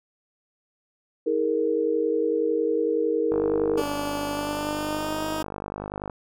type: chord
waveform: sine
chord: D# suspended fourth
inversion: none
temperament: equal with one note detuned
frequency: 319 / 415.3 / 466.2 Hz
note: D#4 / G#4 / A#4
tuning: +43 / 0 / 0 cents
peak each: -27 / -27 / -23 dBFS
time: 1.26-3.82 s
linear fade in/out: 10 ms
type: click train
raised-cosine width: 1 ms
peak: -18 dBFS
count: 141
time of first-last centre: 3.32-6.098 s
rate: 50.4 Hz
type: tone with pitch glide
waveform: 15% pulse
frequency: 289.6 to 314 Hz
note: D4 to D#4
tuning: -24 to +16 cents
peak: -21 dBFS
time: 3.77-5.43 s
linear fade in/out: 10 ms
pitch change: +140 cents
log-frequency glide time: 4.29-5.27 s
effects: none